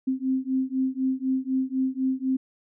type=beating tone pair; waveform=sine; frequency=260.1 / 264.1 Hz; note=C4 / C4; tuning=-10 / +16 cents; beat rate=4 Hz; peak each=-26 dBFS; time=0.07-2.37 s; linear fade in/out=10 ms; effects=none